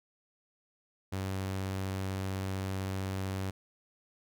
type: tone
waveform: sawtooth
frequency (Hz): 95.7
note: G2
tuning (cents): -41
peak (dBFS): -29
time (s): 1.12-3.51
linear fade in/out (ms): 10
effects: none